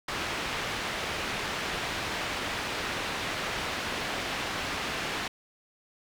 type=low-pass noise; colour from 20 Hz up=white; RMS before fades=-33 dBFS; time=0.08-5.28 s; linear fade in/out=5 ms; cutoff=2800 Hz; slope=12 dB/octave; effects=none

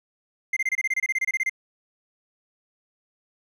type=tone bursts; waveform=triangle; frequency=2093 Hz; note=C7; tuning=in tune; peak=-19 dBFS; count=16; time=0.53-1.496 s; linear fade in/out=5 ms; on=36 ms; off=26 ms; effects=none

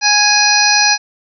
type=harmonic tone; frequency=830.6 Hz; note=G#5; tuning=in tune; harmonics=1 / 2 / 3 / 5 / 6 / 7; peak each=-16 / -16 / -16 / -16 / -16 / -16 dBFS; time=0.01-0.98 s; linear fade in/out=50 ms; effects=none

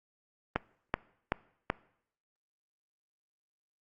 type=click train; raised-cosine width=0.5 ms; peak=-12 dBFS; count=4; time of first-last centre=0.56-1.701 s; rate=2.63 Hz; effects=noise-tail reverb RT60 0.7 s tail -22 dB re dry + Opus 32 kbps

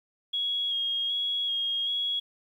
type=tone with vibrato; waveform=sine; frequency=3296 Hz; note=G#7; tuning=14 cents flat; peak=-26 dBFS; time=0.33-2.2 s; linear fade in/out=10 ms; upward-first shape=square; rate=1.3 Hz; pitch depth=19 cents each way; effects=10-bit

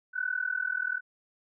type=tone with amplitude modulation; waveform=sine; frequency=1498 Hz; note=F#6; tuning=21 cents sharp; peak=-24 dBFS; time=0.13-1.01 s; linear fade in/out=50 ms; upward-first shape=sine; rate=40.5 Hz; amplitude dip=95%; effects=none

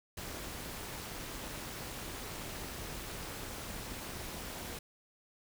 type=noise with amplitude modulation; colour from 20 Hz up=pink; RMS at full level=-40 dBFS; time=0.17-4.79 s; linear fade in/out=5 ms; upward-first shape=sine; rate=286 Hz; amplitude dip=65%; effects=none

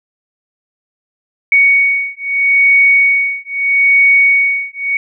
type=beating tone pair; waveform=sine; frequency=2233 / 2233.78 Hz; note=C#7 / C#7; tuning=+12 / +13 cents; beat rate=0.78 Hz; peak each=-11 dBFS; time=1.52-4.97 s; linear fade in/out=2 ms; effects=none

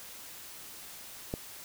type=click; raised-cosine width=2 ms; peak=-19 dBFS; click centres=1.339 s; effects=white hiss -47 dBFS RMS until 1.64 s

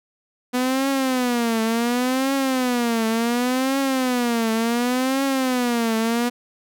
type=tone with vibrato; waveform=sawtooth; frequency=246.9 Hz; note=B3; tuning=in tune; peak=-15 dBFS; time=0.53-6.3 s; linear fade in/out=20 ms; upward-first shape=triangle; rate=0.69 Hz; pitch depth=190 cents each way; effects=none

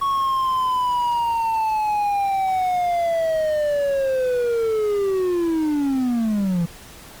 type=linear sweep; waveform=triangle; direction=down; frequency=1113 to 164.81 Hz; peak=-16 dBFS; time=0.01-6.66 s; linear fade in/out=10 ms; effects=pink hiss -42 dBFS RMS until 7.2 s + Opus 32 kbps

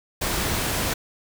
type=noise; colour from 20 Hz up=pink; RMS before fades=-25 dBFS; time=0.21-0.94 s; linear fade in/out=10 ms; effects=none

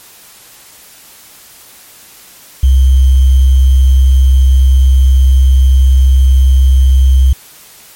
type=tone with sample-and-hold; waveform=sine; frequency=65.41 Hz; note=C2; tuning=in tune; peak=-3 dBFS; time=2.63-7.33 s; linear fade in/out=5 ms; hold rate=3150 Hz; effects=white hiss -38 dBFS RMS until 7.95 s + MP3 64 kbps

